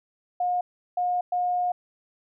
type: tone bursts at uneven times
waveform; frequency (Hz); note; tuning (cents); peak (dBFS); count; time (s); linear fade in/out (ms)
sine; 717; F5; +45; -22; 3; 0.4-0.61 / 0.97-1.21 / 1.32-1.72; 5
effects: none